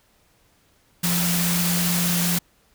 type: tone in noise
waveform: sine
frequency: 174.4 Hz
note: F3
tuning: 2 cents flat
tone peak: -22 dBFS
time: 1.03-2.39 s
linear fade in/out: 10 ms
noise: white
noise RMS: -24 dBFS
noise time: 1.03-2.39 s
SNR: -1 dB
effects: pink hiss -61 dBFS RMS until 2.74 s